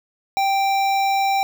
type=tone with notch filter; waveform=square; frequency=784 Hz; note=G5; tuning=in tune; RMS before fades=-19 dBFS; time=0.37-1.43 s; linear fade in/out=0 ms; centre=10000 Hz; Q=0.84; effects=none